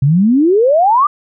sine exponential sweep, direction up, 129.7 to 1222 Hz, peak -7 dBFS, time 0.02-1.07 s, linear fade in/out 5 ms, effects none

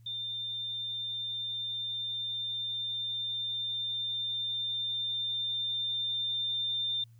sine tone with level ramp, 3595 Hz, A7, 36 cents sharp, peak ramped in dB -34 to -29 dBFS, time 0.06-7.04 s, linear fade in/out 5 ms, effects added 115 Hz sine -53 dBFS peak until 7.19 s + white hiss -74 dBFS RMS until 7.19 s

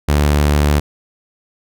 sawtooth tone, 73.42 Hz, D2, in tune, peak -7 dBFS, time 0.08-0.8 s, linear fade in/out 10 ms, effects none

